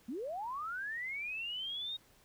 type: linear sweep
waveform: sine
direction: up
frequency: 207.7 to 3752 Hz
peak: -37 dBFS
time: 0.08-1.97 s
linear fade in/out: 10 ms
effects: pink hiss -65 dBFS RMS until 2.24 s